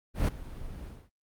brown noise with ADSR envelope, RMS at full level -22 dBFS, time 0.14-1.1 s, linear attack 140 ms, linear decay 12 ms, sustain -19 dB, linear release 240 ms, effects Opus 32 kbps

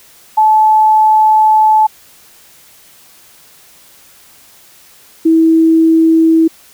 sine tone pair in turn, 866 / 324.4 Hz, A5 / E4, -28 / -28 cents, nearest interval octave + perfect fourth, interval 1700 cents, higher first, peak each -5 dBFS, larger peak neither, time 0.37-1.87 / 5.25-6.48 s, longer first, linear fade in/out 10 ms, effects white hiss -43 dBFS RMS until 6.73 s

